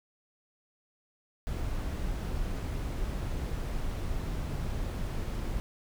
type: noise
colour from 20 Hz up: brown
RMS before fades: -33 dBFS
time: 1.47-5.6 s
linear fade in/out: 0 ms
effects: none